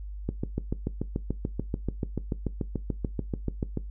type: click train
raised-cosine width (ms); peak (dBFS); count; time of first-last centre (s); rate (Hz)
3; -15; 25; 0.29-3.773; 6.89
effects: noise-tail reverb RT60 0.2 s tail -19 dB re dry + added 50 Hz sine -35 dBFS peak until 3.9 s